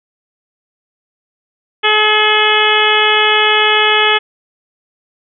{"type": "harmonic tone with a mistuned harmonic", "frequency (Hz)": 426.8, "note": "G#4", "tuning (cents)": 47, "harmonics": [1, 2, 3, 4, 5, 6, 7, 8], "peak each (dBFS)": [-17, -17, -17, -17, -17, -17, -17, -17], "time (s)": [1.83, 4.19], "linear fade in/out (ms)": 20, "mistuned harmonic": 8, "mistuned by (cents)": -31, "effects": []}